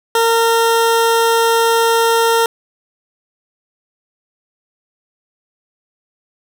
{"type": "tone", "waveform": "20% pulse", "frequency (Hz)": 458.9, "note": "A#4", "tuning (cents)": -27, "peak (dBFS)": -6, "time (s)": [0.15, 2.46], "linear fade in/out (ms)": 2, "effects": []}